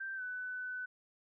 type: tone with pitch glide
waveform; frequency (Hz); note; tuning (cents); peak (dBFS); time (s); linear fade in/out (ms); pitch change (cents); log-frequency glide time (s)
sine; 1568 to 1499.8; G6 to F#6; 0 to +23; -38; 0-0.86; 10; -77; 0.15-0.22
effects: none